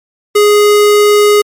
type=tone; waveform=square; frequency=415.3 Hz; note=G#4; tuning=in tune; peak=-5 dBFS; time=0.35-1.42 s; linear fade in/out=10 ms; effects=MP3 64 kbps